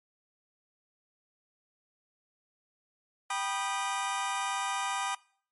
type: chord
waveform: sawtooth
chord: G augmented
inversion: none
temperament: just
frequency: 784 / 980 / 1225 Hz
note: G5 / B5 / D#6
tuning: 0 / -14 / -27 cents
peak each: -31 dBFS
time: 3.3-5.15 s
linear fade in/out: 5 ms
effects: noise-tail reverb RT60 0.5 s tail -22 dB re dry + MP3 48 kbps